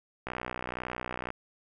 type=click train; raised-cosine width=0.5 ms; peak=-19 dBFS; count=65; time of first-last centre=0.27-1.304 s; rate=61.9 Hz; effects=none